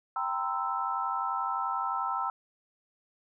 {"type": "chord", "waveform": "sine", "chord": "C dominant seventh", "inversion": "second", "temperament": "equal with one note detuned", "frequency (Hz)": [784, 932.3, 1023.8, 1318.5], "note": ["G5", "Bb5", "C6", "E6"], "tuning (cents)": [0, 0, -38, 0], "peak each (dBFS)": [-35, -35, -35, -32], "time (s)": [0.16, 2.3], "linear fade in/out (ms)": 2, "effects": []}